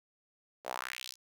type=tone with high-pass filter sweep; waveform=sawtooth; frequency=63.1 Hz; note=B1; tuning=38 cents sharp; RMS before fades=-41 dBFS; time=0.64-1.16 s; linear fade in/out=50 ms; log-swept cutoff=540 to 5800 Hz; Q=2.7; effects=10-bit